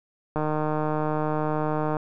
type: click train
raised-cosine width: 1 ms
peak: -13 dBFS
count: 247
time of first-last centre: 0.36-1.968 s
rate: 153 Hz
effects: none